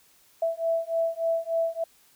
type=beating tone pair; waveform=sine; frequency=659.3 / 662.7 Hz; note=E5 / E5; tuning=0 / +9 cents; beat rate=3.4 Hz; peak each=-27 / -27 dBFS; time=0.42-1.84 s; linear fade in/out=5 ms; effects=white hiss -60 dBFS RMS until 2.15 s